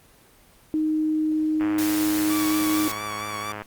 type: tone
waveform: sine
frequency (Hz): 310.6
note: D#4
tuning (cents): -3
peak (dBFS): -20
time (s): 0.74-2.88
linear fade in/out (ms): 0
type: click train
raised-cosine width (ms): 0.5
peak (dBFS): -18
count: 212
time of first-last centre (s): 1.61-3.62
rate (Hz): 105
type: band-stop noise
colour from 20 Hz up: white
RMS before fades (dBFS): -31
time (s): 1.78-2.92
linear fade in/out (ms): 5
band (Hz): 560 to 1500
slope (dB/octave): 48
type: tone with vibrato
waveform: sawtooth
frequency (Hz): 1140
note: C#6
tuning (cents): +48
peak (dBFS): -27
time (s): 2.3-3.52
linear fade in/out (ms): 0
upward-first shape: sine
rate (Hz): 4.4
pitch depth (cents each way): 39
effects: pink hiss -54 dBFS RMS until 3.66 s + Opus 24 kbps